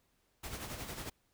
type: noise with tremolo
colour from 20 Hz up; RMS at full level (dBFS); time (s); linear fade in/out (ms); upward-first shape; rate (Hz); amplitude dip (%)
pink; -41; 0.43-1.1; 10; sine; 11; 55
effects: pink hiss -75 dBFS RMS until 1.33 s